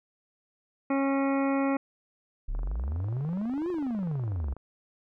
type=harmonic tone; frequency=273.9 Hz; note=C#4; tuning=21 cents flat; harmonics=1 / 2 / 3 / 4 / 5 / 7 / 8 / 9; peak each=-25 / -31 / -35 / -37 / -39 / -42 / -43 / -44 dBFS; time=0.9-1.77 s; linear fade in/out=5 ms
type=exponential two-way sweep; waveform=triangle; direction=up then down; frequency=31.92 to 370 to 62.2 Hz; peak=-26 dBFS; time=2.48-4.54 s; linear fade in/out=10 ms; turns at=3.7 s
type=click train; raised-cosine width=1 ms; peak=-31 dBFS; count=50; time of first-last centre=2.55-4.566 s; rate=24.3 Hz
effects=none